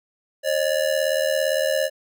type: ring-modulated tone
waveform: square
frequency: 577 Hz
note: D5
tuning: 31 cents flat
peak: -17 dBFS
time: 0.43-1.9 s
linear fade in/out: 50 ms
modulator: 38.8 Hz
effects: none